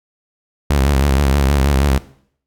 sawtooth tone with vibrato, 69.3 Hz, C#2, in tune, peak -8 dBFS, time 0.7-1.98 s, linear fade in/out 5 ms, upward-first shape sine, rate 6.3 Hz, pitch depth 88 cents each way, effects noise-tail reverb RT60 0.6 s tail -18 dB re dry

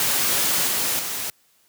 white noise with level steps, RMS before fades -21 / -23 / -28 dBFS, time 0-1.3 s, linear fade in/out 2 ms, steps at 0.67 / 0.99 s, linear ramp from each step 2 ms, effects white hiss -61 dBFS RMS until 1.68 s + high-pass 100 Hz 12 dB/octave

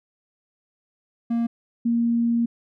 triangle / sine tone pair in turn, 233.1 / 234 Hz, A#3 / A#3, 0 / +7 cents, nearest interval unison, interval 7 cents, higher second, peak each -18 dBFS, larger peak neither, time 1.3-1.47 / 1.85-2.46 s, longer second, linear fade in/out 10 ms, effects none

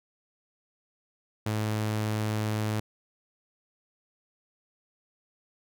sawtooth tone, 107.6 Hz, A2, 38 cents flat, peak -23 dBFS, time 1.46-2.8 s, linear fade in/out 5 ms, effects none

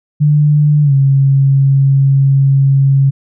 sine tone with pitch glide, 148.5 to 136.96 Hz, D3 to C#3, +20 to -20 cents, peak -6 dBFS, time 0.2-3.11 s, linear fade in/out 20 ms, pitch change -140 cents, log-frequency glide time 0.83-0.93 s, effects none

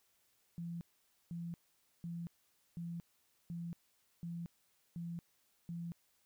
sine tone bursts, 170 Hz, F3, 46 cents flat, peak -40 dBFS, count 8, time 0.58-5.92 s, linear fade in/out 0 ms, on 230 ms, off 500 ms, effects white hiss -75 dBFS RMS until 6.25 s

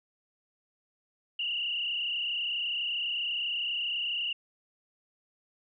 sine tone with frequency modulation, 2856 Hz, F7, 38 cents sharp, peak -29 dBFS, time 1.39-4.33 s, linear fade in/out 5 ms, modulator 32.2 Hz, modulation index 3.2, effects none

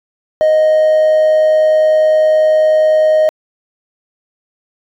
triangle tone with amplitude modulation, 622.3 Hz, D#5, in tune, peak -3 dBFS, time 0.41-3.29 s, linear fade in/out 0 ms, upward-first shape sine, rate 110 Hz, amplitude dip 35%, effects tanh soft clip ceiling -1 dBFS

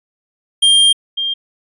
square / sine tone pair in turn, 3200 / 3200 Hz, G7 / G7, +35 / +35 cents, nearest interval unison, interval 0 cents, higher neither, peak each -8 / -16 dBFS, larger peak first, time 0.62-0.93 / 1.17-1.34 s, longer first, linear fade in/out 10 ms, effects resampled to 32000 Hz

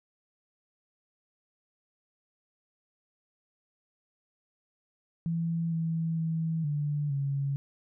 sine tone with pitch steps, 166.4 / 163.5 / 162.2 / 147 / 139.3 Hz, E3 / E3 / E3 / D3 / C#3, +17 / -14 / -28 / +2 / +9 cents, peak -27 dBFS, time 5.26-7.56 s, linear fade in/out 0 ms, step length 460 ms, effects none

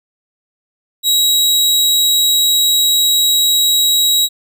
sawtooth tone, 3846 Hz, B7, 47 cents flat, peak -7 dBFS, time 1.03-4.29 s, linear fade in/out 50 ms, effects none

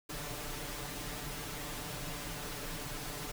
pink noise with comb filter, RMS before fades -41 dBFS, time 0.09-3.32 s, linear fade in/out 10 ms, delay 6.8 ms, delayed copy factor +0.9, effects none

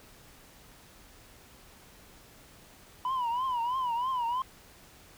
sine tone with vibrato, 987.8 Hz, B5, in tune, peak -25 dBFS, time 3.05-4.42 s, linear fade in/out 2 ms, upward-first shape triangle, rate 3.1 Hz, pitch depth 140 cents each way, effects tanh soft clip ceiling -27 dBFS + pink hiss -55 dBFS RMS until 5.17 s

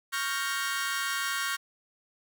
sawtooth chord, G half-diminished seventh, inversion second, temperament equal, 1108.7 / 1396.9 / 1568 / 1864.7 Hz, Db6 / F6 / G6 / Bb6, 0 / 0 / 0 / 0 cents, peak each -31 dBFS, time 0.12-1.57 s, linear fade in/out 20 ms, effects none

